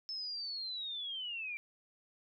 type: linear sweep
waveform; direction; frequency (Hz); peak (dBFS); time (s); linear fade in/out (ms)
sine; down; 5274 to 2325; -38; 0.09-1.57; 0
effects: none